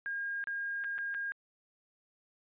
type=tone with dropouts; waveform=sine; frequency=1619 Hz; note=G#6; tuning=45 cents flat; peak=-31 dBFS; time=0.06-1.32 s; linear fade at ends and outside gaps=0 ms; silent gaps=0.44-0.472 / 0.839-0.844 / 0.981-0.987 / 1.142-1.147 s; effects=tanh soft clip ceiling -33 dBFS + resampled to 8000 Hz